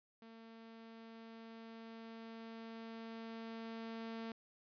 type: tone with level ramp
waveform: sawtooth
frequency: 226.4 Hz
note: A3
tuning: 50 cents sharp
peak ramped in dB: -51 to -39 dBFS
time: 0.22-4.32 s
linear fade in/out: 2 ms
effects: resampled to 11025 Hz